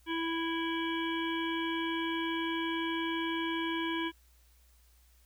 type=harmonic tone; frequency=329.6 Hz; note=E4; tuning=in tune; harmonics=1 / 3 / 5 / 7 / 9 / 10; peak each=-33 / -38 / -40 / -41 / -43 / -43 dBFS; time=0.06-4.12 s; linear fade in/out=50 ms; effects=added 60 Hz sine -61 dBFS peak until 5.25 s + white hiss -68 dBFS RMS until 5.25 s